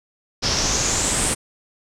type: noise with low-pass filter sweep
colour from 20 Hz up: pink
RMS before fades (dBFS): -21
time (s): 0.42-1.35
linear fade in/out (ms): 20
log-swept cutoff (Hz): 5200 to 9100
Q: 5.6
effects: none